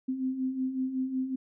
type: beating tone pair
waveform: sine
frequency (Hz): 256.1 / 261.5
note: C4 / C4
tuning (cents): -37 / -1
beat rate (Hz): 5.4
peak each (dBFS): -36 / -29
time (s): 0.08-1.36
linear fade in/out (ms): 10
effects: none